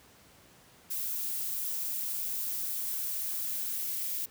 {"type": "noise with high-pass filter sweep", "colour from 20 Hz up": "violet", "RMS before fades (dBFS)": -34, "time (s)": [0.9, 4.26], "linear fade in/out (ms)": 10, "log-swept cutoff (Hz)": [200, 2200], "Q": 1.4, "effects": ["pink hiss -58 dBFS RMS until 4.3 s", "high-pass 80 Hz 12 dB/octave"]}